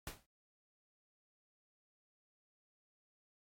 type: noise with exponential decay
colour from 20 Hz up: pink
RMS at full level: -41 dBFS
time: 0.07-0.26 s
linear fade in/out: 1 ms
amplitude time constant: 40 ms
effects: noise-tail reverb RT60 0.2 s tail -26 dB re dry + MP3 64 kbps